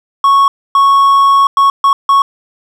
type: tone bursts at uneven times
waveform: triangle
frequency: 1106 Hz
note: C#6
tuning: 4 cents flat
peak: -3 dBFS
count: 5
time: 0.24-0.48 / 0.75-1.47 / 1.57-1.7 / 1.84-1.93 / 2.09-2.22 s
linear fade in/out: 2 ms
effects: none